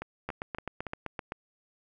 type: two click trains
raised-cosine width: 0.5 ms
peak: -19 / -21 dBFS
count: 9 / 4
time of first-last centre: 0.29-1.321 / 0.02-0.867 s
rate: 7.76 / 3.54 Hz
effects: none